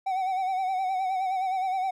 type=tone with vibrato; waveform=triangle; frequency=755 Hz; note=F#5; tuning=35 cents sharp; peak=-23 dBFS; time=0.06-1.91 s; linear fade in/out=10 ms; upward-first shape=sine; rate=9.6 Hz; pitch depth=52 cents each way; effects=none